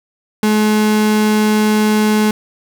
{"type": "tone", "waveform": "35% pulse", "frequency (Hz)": 213.4, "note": "G#3", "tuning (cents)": 47, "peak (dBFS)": -9, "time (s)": [0.43, 2.31], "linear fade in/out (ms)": 2, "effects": []}